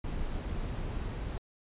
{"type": "noise", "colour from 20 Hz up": "brown", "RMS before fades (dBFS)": -35, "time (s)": [0.04, 1.38], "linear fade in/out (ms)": 2, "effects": ["resampled to 8000 Hz"]}